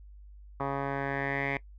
10% pulse tone with low-pass filter sweep, 138.59 Hz, C#3, in tune, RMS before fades -32 dBFS, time 0.6-1.57 s, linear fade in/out 2 ms, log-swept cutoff 1200 to 2200 Hz, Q 5, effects noise-tail reverb RT60 0.1 s tail -20 dB re dry + added 50 Hz sine -47 dBFS peak until 1.78 s

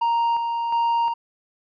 triangle tone with tremolo, 932.3 Hz, A#5, in tune, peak -16 dBFS, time 0.01-1.14 s, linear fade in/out 10 ms, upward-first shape square, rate 1.4 Hz, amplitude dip 40%, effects resampled to 11025 Hz

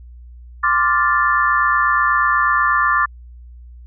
sine chord, D minor seventh, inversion third, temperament equal, 1046.5 / 1174.7 / 1396.9 / 1760 Hz, C6 / D6 / F6 / A6, 0 / 0 / 0 / 0 cents, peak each -21 / -16 / -21 / -18 dBFS, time 0.63-3.06 s, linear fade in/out 10 ms, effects added 60 Hz sine -36 dBFS peak until 3.86 s

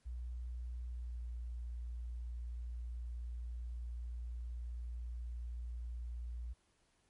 sine tone with pitch glide, 60.4 to 59.33 Hz, B1 to A#1, -38 to +31 cents, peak -40 dBFS, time 0.05-6.54 s, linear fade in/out 20 ms, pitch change -31 cents, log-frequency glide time 0.87-1.24 s, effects pink hiss -75 dBFS RMS until 7.09 s + MP3 48 kbps

